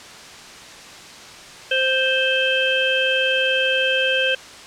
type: harmonic tone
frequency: 523.3 Hz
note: C5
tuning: in tune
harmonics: 1 / 3 / 5 / 6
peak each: -22 / -22 / -22 / -22 dBFS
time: 1.71-4.35 s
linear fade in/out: 5 ms
effects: white hiss -39 dBFS RMS until 4.66 s + low-pass 6000 Hz 12 dB/octave